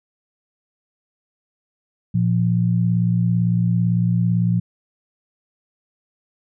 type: tone pair together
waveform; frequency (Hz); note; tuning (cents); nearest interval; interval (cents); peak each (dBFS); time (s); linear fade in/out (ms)
sine; 116.4 / 174.27; A#2 / F3; -2 / -3; perfect fifth; 699; -18; 2.14-4.6; 10
effects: none